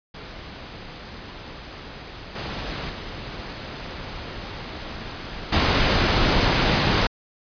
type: noise with level steps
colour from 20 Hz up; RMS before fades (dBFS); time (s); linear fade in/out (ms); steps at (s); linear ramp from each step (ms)
pink; -38 / -30 / -34 / -19; 0.14-7.07; 5; 2.35 / 2.89 / 5.52; 10
effects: resampled to 11025 Hz